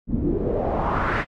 pink noise with low-pass filter sweep, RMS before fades -23 dBFS, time 0.07-1.25 s, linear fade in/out 50 ms, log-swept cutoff 220 to 2000 Hz, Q 3, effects AAC 64 kbps

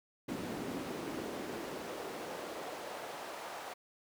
brown noise with high-pass filter sweep, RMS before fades -42 dBFS, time 0.28-3.74 s, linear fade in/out 10 ms, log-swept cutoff 230 to 780 Hz, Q 1.4, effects none

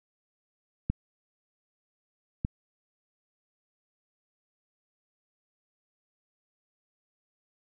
clicks, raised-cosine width 5 ms, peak -14 / -16 dBFS, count 2, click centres 0.9 / 2.449 s, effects none

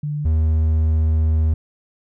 sine / triangle tone pair in turn, 148.2 / 78.89 Hz, D3 / D#2, +16 / +24 cents, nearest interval major seventh, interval 1092 cents, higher first, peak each -21 / -12 dBFS, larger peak second, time 0.03-0.25 / 0.25-1.54 s, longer second, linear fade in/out 5 ms, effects none

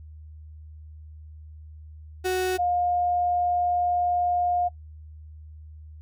35% pulse / sine tone pair in turn, 370 / 710.5 Hz, F#4 / F5, 0 / +30 cents, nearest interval major seventh, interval 1130 cents, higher second, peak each -21 dBFS, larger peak neither, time 2.24-2.58 / 2.58-4.69 s, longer second, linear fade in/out 20 ms, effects noise-tail reverb RT60 0.1 s tail -21 dB re dry + added 77 Hz sine -41 dBFS peak until 6.01 s

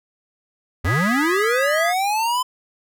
square linear sweep, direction up, 72.9 to 1025 Hz, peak -19 dBFS, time 0.84-2.43 s, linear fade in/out 10 ms
sine chord, G# minor, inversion second, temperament equal, 1244.5 / 1661.2 / 1975.5 Hz, D#6 / G#6 / B6, 0 / 0 / 0 cents, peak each -25 dBFS, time 0.84-1.94 s, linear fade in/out 50 ms
effects none

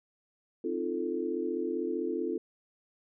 sine chord, F dominant seventh, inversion second, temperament equal with one note detuned, 261.6 / 311.1 / 346.6 / 440 Hz, C4 / Eb4 / F4 / A4, 0 / 0 / -13 / 0 cents, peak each -37 / -37 / -33 / -35 dBFS, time 0.64-2.38 s, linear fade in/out 5 ms, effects none

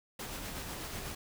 pink noise with tremolo, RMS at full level -40 dBFS, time 0.19-1.15 s, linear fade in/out 5 ms, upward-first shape sine, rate 8.1 Hz, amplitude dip 30%, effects none

